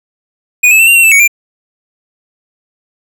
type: tone with pitch steps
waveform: square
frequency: 2468 / 2599 / 2682 / 2770 / 2727 / 2644 / 2235 / 2378 Hz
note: D#7 / E7 / E7 / F7 / F7 / E7 / C#7 / D7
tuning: -15 / -25 / +29 / -15 / -42 / +5 / +14 / +21 cents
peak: -4 dBFS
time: 0.63-1.278 s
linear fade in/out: 10 ms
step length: 81 ms
effects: none